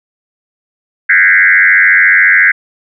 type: tone with frequency modulation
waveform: sine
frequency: 1832 Hz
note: A#6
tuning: 31 cents flat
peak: -4 dBFS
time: 1.09-2.52 s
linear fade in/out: 10 ms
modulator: 94.1 Hz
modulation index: 3.3
effects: none